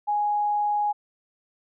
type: tone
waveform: sine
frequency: 830.6 Hz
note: G#5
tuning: in tune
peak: -21 dBFS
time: 0.07-0.93 s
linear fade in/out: 20 ms
effects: none